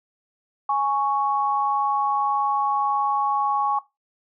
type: tone pair together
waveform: sine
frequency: 830.8 / 1109 Hz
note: G#5 / C#6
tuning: 0 / 0 cents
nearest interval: perfect fourth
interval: 500 cents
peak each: -22 dBFS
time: 0.69-3.79 s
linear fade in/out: 5 ms
effects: noise-tail reverb RT60 0.2 s tail -17 dB re dry